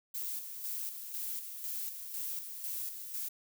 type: noise with tremolo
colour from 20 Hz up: violet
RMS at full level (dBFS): -38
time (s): 0.14-3.29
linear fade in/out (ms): 10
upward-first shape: square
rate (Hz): 2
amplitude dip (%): 50
effects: none